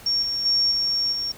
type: tone with level steps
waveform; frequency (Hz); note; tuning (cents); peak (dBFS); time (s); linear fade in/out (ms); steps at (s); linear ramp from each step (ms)
sine; 5520; F8; -21; -19 / -23 / -17 / -20 / -24; 0.06-1.32; 5; 0.22 / 0.45 / 0.71 / 1.12; 10
effects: pink hiss -45 dBFS RMS until 1.37 s